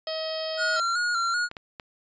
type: harmonic tone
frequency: 636 Hz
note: D#5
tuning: 38 cents sharp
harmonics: 1 / 2 / 3 / 4 / 5 / 6 / 7 / 8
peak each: -30 / -42 / -43 / -46 / -38 / -44 / -39 / -37 dBFS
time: 0.07-0.8 s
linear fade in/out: 2 ms
type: tone with vibrato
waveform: square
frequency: 1405 Hz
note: F6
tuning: 10 cents sharp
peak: -24 dBFS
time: 0.57-1.49 s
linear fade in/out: 50 ms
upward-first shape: square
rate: 2.6 Hz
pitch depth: 43 cents each way
type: clicks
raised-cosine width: 0.3 ms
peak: -22 dBFS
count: 3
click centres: 1.514 / 1.568 / 1.798 s
effects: resampled to 16000 Hz